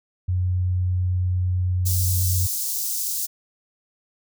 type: tone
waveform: sine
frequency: 90.9 Hz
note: F#2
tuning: 30 cents flat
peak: -19 dBFS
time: 0.28-2.47 s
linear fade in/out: 10 ms
type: high-pass noise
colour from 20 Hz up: white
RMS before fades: -26 dBFS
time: 1.85-3.27 s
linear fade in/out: 20 ms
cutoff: 5000 Hz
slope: 24 dB/octave
effects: none